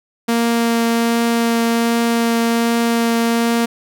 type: tone with vibrato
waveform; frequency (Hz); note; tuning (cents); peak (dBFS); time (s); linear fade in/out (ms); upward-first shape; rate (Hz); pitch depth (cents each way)
sawtooth; 232.2; A#3; -7; -10; 0.28-3.66; 10; triangle; 1.3; 9
effects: none